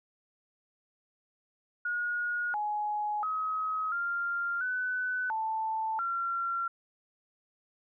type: tone with pitch steps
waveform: sine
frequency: 1442 / 839 / 1272 / 1394 / 1500 / 882 / 1370 Hz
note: F#6 / G#5 / D#6 / F6 / F#6 / A5 / F6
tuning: -45 / +17 / +38 / -4 / +23 / +4 / -34 cents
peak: -29 dBFS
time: 1.85-6.68 s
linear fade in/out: 5 ms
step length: 690 ms
effects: none